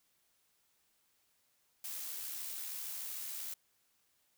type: noise with amplitude modulation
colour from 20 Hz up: blue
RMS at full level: -41 dBFS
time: 1.84-3.54 s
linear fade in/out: 5 ms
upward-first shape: sine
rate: 73.1 Hz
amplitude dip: 30%
effects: white hiss -75 dBFS RMS until 4.37 s